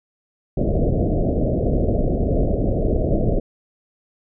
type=low-pass noise; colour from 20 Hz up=pink; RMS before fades=-19 dBFS; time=0.57-3.4 s; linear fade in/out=5 ms; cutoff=680 Hz; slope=96 dB/octave; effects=none